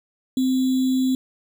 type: tone with sample-and-hold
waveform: sine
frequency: 259.5 Hz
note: C4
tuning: 14 cents flat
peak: -17 dBFS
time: 0.37-1.15 s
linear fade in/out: 2 ms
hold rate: 3675 Hz
effects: none